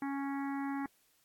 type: harmonic tone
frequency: 277.2 Hz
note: C#4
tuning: in tune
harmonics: 1 / 3 / 4 / 5 / 6 / 7 / 8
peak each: -35 / -42 / -47 / -51 / -50 / -50 / -56 dBFS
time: 0.02-0.86 s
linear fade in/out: 2 ms
effects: white hiss -71 dBFS RMS until 1.24 s + AAC 64 kbps